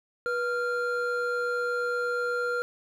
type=tone pair together; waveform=triangle; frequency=486.5 / 1391.2 Hz; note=B4 / F6; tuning=-26 / -7 cents; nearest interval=octave + tritone; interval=1819 cents; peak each=-27 dBFS; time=0.26-2.62 s; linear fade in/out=0 ms; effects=none